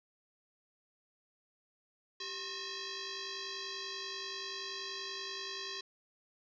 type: tone with frequency modulation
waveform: sine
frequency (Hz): 390.2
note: G4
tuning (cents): -8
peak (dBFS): -39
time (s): 2.2-5.81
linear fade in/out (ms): 5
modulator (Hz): 730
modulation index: 7.1
effects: resampled to 16000 Hz